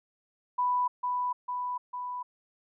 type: tone with echo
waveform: sine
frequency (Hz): 990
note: B5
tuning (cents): +4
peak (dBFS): -24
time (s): 0.58-0.88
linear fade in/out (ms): 10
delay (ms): 450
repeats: 3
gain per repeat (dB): -3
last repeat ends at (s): 2.23
effects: none